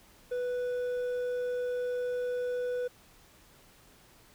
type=tone with hard clipping; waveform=triangle; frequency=493.9 Hz; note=B4; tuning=in tune; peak=-31 dBFS; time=0.31-2.88 s; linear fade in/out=10 ms; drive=7 dB; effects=pink hiss -59 dBFS RMS until 4.34 s